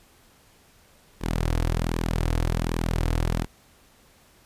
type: tone with flanger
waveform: sawtooth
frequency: 41.2 Hz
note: E1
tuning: in tune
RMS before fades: -25 dBFS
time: 1.2-3.47 s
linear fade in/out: 50 ms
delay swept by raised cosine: 1.4 to 5.2 ms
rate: 1.3 Hz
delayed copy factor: -0.5
effects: pink hiss -57 dBFS RMS until 4.45 s + resampled to 32000 Hz